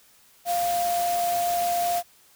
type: tone in noise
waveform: sine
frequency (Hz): 698.5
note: F5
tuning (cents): 0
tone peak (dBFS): -22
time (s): 0.45-2.03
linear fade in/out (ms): 50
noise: white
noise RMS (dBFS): -33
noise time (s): 0.45-2.03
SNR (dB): +8
effects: white hiss -57 dBFS RMS until 2.35 s